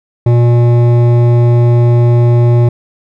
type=tone with hard clipping; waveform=sine; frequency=119.7 Hz; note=A#2; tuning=46 cents sharp; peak=-7 dBFS; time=0.26-2.69 s; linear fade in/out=5 ms; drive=12 dB; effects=none